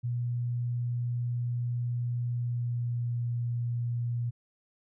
sine tone with pitch glide, 120.9 to 119.44 Hz, B2 to A#2, -36 to +43 cents, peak -28 dBFS, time 0.03-4.31 s, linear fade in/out 20 ms, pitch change -21 cents, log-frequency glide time 2.25-3.28 s, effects none

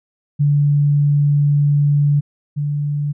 sine tone pair in turn, 144.9 / 145.91 Hz, D3 / D3, -23 / -11 cents, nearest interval unison, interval 12 cents, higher second, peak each -11 / -17 dBFS, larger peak first, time 0.39-2.21 / 2.56-3.13 s, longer first, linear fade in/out 20 ms, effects none

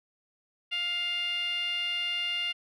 10% pulse tone with band-pass filter, 702 Hz, F5, 9 cents sharp, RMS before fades -31 dBFS, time 0.71-2.53 s, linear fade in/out 20 ms, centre 2600 Hz, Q 8.1, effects none

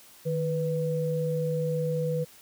sine tone pair together, 155.57 / 493.9 Hz, D#3 / B4, 0 / 0 cents, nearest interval octave + minor sixth, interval 2000 cents, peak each -28 dBFS, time 0.25-2.25 s, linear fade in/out 20 ms, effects white hiss -53 dBFS RMS until 2.41 s

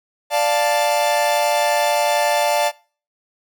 45% pulse chord, D minor, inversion none, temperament equal, 587.3 / 698.5 / 880 Hz, D5 / F5 / A5, 0 / 0 / 0 cents, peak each -19 / -21 / -20 dBFS, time 0.3-2.72 s, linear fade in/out 50 ms, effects noise-tail reverb RT60 0.4 s tail -23 dB re dry

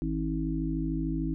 harmonic tone, 53.4 Hz, G#1, 49 cents sharp, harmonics 1 / 3 / 5 / 6, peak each -33 / -33 / -33 / -33 dBFS, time 0.02-1.34 s, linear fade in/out 0 ms, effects none

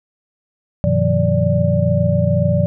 sine tone cluster, 96.6 / 123.8 / 157.2 / 179.4 / 583 Hz, G2 / B2 / D#3 / F3 / D5, -25 / +5 / +18 / +47 / -13 cents, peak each -19 dBFS, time 0.84-2.66 s, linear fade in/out 0 ms, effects none

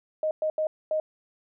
sine tone bursts at uneven times, 622.3 Hz, D#5, in tune, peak -23 dBFS, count 4, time 0.23-0.31 / 0.42-0.5 / 0.58-0.67 / 0.91-1 s, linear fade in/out 2 ms, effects none

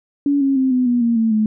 sine tone with pitch steps, 284 / 273.1 / 262.5 / 252.4 / 242.7 / 233.4 / 224.4 / 215.7 Hz, C#4 / C#4 / C4 / B3 / B3 / A#3 / A3 / A3, +42 / -26 / +6 / +38 / -30 / +2 / +34 / -34 cents, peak -13 dBFS, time 0.26-1.46 s, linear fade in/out 2 ms, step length 150 ms, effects none

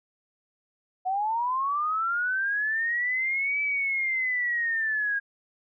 sine linear two-way sweep, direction up then down, 729 to 2310 to 1622 Hz, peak -24 dBFS, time 1.05-5.2 s, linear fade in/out 20 ms, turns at 3.61 s, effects none

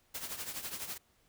white noise with tremolo, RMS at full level -38 dBFS, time 0.14-0.98 s, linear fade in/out 10 ms, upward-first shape triangle, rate 12 Hz, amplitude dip 75%, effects pink hiss -70 dBFS RMS until 1.28 s

